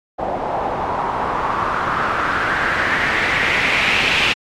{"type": "noise with low-pass filter sweep", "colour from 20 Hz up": "white", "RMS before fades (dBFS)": -19, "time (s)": [0.18, 4.34], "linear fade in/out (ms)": 20, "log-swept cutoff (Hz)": [710, 2800], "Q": 3.3, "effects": ["AAC 64 kbps"]}